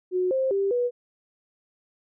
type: tone with pitch steps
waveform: sine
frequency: 365.8 / 527 / 394.2 / 487.9 Hz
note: F#4 / C5 / G4 / B4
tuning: -20 / +12 / +10 / -21 cents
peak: -21 dBFS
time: 0.11-0.91 s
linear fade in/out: 50 ms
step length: 200 ms
effects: none